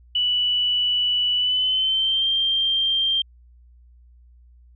sine tone with pitch glide, 2960 to 3172 Hz, F#7 to G7, 0 to +20 cents, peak -18 dBFS, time 0.15-3.22 s, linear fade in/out 5 ms, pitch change +120 cents, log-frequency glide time 1.36-2.27 s, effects added 60 Hz sine -48 dBFS peak until 4.75 s

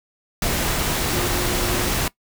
sine tone in noise, 355.8 Hz, F4, 32 cents sharp, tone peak -28 dBFS, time 1.13-1.91 s, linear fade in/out 2 ms, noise pink, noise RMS -22 dBFS, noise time 0.42-2.08 s, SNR -9 dB, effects noise-tail reverb RT60 0.1 s tail -20 dB re dry

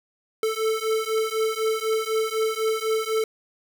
square beating tone pair, 438.7 / 442.7 Hz, A4 / A4, -5 / +11 cents, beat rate 4 Hz, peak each -26 dBFS, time 0.43-3.24 s, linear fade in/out 2 ms, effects none

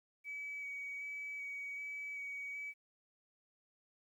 sine tone with vibrato, 2274 Hz, C#7, 44 cents sharp, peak -40 dBFS, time 0.24-2.74 s, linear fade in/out 50 ms, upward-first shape square, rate 1.3 Hz, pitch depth 11 cents each way, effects tanh soft clip ceiling -37 dBFS + 12-bit

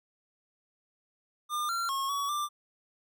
square tone with pitch steps, 1204 / 1371 / 1087 / 1128 / 1183 Hz, D6 / F6 / C#6 / C#6 / D6, +43 / -32 / -34 / +30 / +12 cents, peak -30 dBFS, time 1.49-2.49 s, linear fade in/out 50 ms, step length 200 ms, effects none

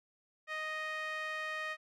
sawtooth tone with band-pass filter, 622.3 Hz, D#5, in tune, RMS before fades -39 dBFS, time 0.47-1.77 s, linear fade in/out 50 ms, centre 1900 Hz, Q 2.3, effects none

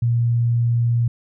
sine tone, 118.2 Hz, A#2, 24 cents sharp, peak -15 dBFS, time 0.02-1.08 s, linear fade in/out 5 ms, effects none

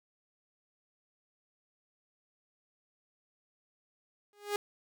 sawtooth tone with exponential growth, 411.3 Hz, G#4, 17 cents flat, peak -23 dBFS, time 4.33-4.56 s, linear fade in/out 1 ms, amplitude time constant 48 ms, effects none

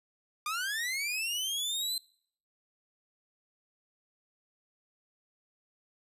sawtooth linear sweep, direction up, 1186 to 4113 Hz, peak -28 dBFS, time 0.46-1.98 s, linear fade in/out 2 ms, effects noise-tail reverb RT60 0.6 s tail -24 dB re dry + resampled to 32000 Hz

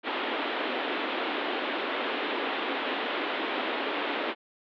pink band-pass noise, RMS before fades -31 dBFS, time 0.03-4.35 s, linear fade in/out 50 ms, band 260 to 3600 Hz, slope 48 dB/octave, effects none

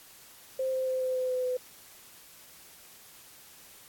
sine tone with pitch steps, 523.3 / 520 / 516.7 / 513.4 / 510.2 / 506.9 / 503.7 Hz, C5 / C5 / C5 / C5 / C5 / B4 / B4, 0 / -11 / -22 / -33 / -44 / +45 / +34 cents, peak -27 dBFS, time 0.59-1.57 s, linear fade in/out 5 ms, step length 140 ms, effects white hiss -53 dBFS RMS until 3.88 s + AAC 64 kbps

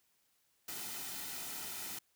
white noise with comb filter, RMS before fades -43 dBFS, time 0.68-1.99 s, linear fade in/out 5 ms, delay 1.8 ms, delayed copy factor -0.55, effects white hiss -75 dBFS RMS until 2.15 s

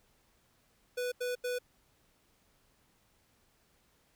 square tone bursts, 493.9 Hz, B4, in tune, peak -33 dBFS, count 3, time 0.97-1.588 s, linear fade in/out 10 ms, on 150 ms, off 84 ms, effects pink hiss -70 dBFS RMS until 4.15 s

